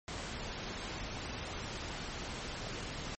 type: noise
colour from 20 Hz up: pink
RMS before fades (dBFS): -41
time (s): 0.08-3.15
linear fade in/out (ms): 0
effects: low-pass 8000 Hz 12 dB/octave + MP3 32 kbps